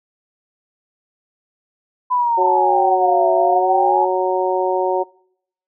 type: exponential two-way sweep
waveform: sine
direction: down then up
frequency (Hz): 1008 to 659.3 to 860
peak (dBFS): -14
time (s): 2.1-4.06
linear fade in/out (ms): 20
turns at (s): 3.32
type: harmonic tone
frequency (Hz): 185.1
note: F#3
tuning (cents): +1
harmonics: 2 / 3 / 4 / 5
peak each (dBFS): -19 / -21 / -22 / -23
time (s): 2.37-5.04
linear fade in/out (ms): 20
effects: noise-tail reverb RT60 0.7 s tail -24 dB re dry